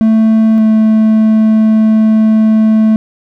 triangle tone pair in turn, 221 / 218.7 Hz, A3 / A3, +8 / -10 cents, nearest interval unison, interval 18 cents, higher first, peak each -3 dBFS, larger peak neither, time 0.01-0.58 / 0.58-2.96 s, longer second, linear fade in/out 0 ms, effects none

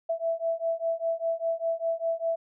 sine beating tone pair, 659.3 / 664.3 Hz, E5 / E5, 0 / +13 cents, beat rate 5 Hz, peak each -29 / -29 dBFS, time 0.09-2.36 s, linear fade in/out 10 ms, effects none

